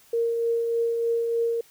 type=tone with tremolo; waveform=sine; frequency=464.1 Hz; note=A#4; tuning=8 cents flat; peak=-20 dBFS; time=0.13-1.61 s; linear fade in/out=5 ms; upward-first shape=triangle; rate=3.3 Hz; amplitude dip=35%; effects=white hiss -56 dBFS RMS until 1.7 s